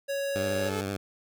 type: tone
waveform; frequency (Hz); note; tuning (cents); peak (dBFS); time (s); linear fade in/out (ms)
square; 556; C#5; +5; -29; 0.08-0.7; 20
type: tone with exponential growth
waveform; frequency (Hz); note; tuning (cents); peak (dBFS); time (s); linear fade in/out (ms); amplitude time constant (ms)
sawtooth; 432.4; A4; -30; -26; 0.12-0.81; 5; 150
type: tone with vibrato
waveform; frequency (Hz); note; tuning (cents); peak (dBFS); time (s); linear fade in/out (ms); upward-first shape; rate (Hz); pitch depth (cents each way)
10% pulse; 98; G2; 0; -22; 0.35-0.97; 10; triangle; 13; 65
effects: none